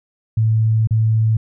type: tone with dropouts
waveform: sine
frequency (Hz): 110.7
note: A2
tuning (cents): +11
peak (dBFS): -12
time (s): 0.37-1.37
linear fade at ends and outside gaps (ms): 5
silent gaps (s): 0.873-0.908
effects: none